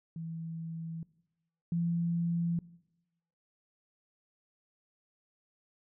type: tone pair in turn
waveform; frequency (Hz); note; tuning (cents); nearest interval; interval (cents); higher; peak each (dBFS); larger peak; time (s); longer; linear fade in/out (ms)
sine; 163.9 / 169.87; E3 / F3; -10 / -48; minor second; 62; second; -37 / -28; second; 0.16-1.03 / 1.72-2.59; neither; 2
effects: noise-tail reverb RT60 0.9 s tail -20 dB re dry